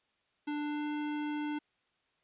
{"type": "tone with pitch glide", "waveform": "square", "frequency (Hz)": [295.5, 297.7], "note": ["D4", "D4"], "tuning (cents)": [11, 24], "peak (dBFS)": -34, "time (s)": [0.47, 1.59], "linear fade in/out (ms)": 10, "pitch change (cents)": 13, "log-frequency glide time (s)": [0.6, 0.88], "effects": ["white hiss -75 dBFS RMS until 2.23 s", "resampled to 8000 Hz"]}